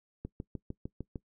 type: click train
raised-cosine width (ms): 3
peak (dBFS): -25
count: 7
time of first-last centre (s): 0.25-1.158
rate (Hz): 6.61
effects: noise-tail reverb RT60 0.1 s tail -20 dB re dry